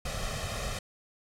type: noise with comb filter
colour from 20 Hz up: pink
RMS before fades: -34 dBFS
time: 0.05-0.79 s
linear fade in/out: 5 ms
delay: 1.6 ms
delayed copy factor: +0.8
effects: low-pass 9000 Hz 12 dB/octave